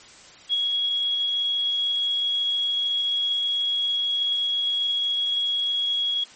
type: tone with ADSR envelope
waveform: sine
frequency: 3322 Hz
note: G#7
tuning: in tune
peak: -17 dBFS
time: 0.49-6.24 s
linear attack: 44 ms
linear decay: 20 ms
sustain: -4 dB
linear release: 6 ms
effects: white hiss -47 dBFS RMS until 6.35 s + MP3 32 kbps